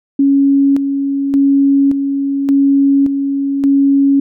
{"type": "tone with tremolo", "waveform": "sine", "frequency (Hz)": 277.2, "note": "C#4", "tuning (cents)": 0, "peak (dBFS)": -7, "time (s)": [0.19, 4.2], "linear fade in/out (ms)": 5, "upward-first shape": "square", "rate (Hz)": 0.87, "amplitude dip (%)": 50, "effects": []}